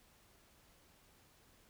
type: silence
effects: pink hiss -67 dBFS RMS until 1.69 s